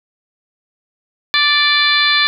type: harmonic tone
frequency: 586 Hz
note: D5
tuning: 4 cents flat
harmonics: 2 / 3 / 4 / 5 / 6 / 7 / 8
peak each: -20 / -16 / -18 / -28 / -16 / -17 / -26 dBFS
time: 1.34-2.27 s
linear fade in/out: 0 ms
effects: none